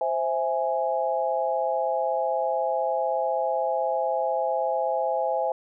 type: chord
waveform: sine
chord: C augmented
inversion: none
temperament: equal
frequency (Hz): 523.3 / 659.3 / 830.6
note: C5 / E5 / G#5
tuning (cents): 0 / 0 / 0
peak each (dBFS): -27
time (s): 0.01-5.52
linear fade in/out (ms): 2
effects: none